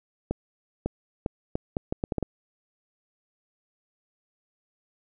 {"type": "accelerating click train", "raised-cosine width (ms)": 2, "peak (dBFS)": -13, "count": 10, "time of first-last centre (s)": [0.31, 2.227], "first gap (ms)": 550, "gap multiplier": 0.73, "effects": []}